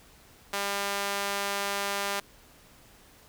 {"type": "tone with high-pass filter", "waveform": "sawtooth", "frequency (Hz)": 200, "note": "G3", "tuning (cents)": 35, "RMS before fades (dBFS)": -31, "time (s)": [0.53, 2.2], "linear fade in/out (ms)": 5, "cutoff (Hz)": 730, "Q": 0.65, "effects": ["pink hiss -56 dBFS RMS until 3.28 s"]}